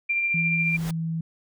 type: tone with tremolo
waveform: sine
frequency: 2375 Hz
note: D7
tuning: 19 cents sharp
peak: -20 dBFS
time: 0.09-0.77 s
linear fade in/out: 10 ms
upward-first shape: triangle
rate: 14 Hz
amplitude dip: 35%
type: tone with pitch glide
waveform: sine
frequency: 166.3 to 163.35 Hz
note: E3 to E3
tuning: +16 to -15 cents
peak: -25 dBFS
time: 0.34-1.21 s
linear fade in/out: 5 ms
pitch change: -31 cents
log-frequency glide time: 0.52-0.94 s
type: noise with exponential growth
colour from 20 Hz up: pink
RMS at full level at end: -33 dBFS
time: 0.48-0.91 s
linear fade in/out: 5 ms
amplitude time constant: 93 ms
effects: none